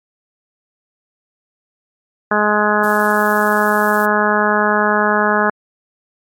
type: harmonic tone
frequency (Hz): 210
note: G#3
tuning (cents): +19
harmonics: 1 / 2 / 3 / 4 / 5 / 6 / 7 / 8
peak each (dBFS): -20 / -20 / -20 / -20 / -20 / -20 / -20 / -20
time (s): 2.31-5.5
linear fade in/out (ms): 5
type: noise with tremolo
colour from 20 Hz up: violet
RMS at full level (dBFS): -30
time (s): 2.83-4.06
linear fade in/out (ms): 10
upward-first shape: triangle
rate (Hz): 19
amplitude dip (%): 25
effects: MP3 64 kbps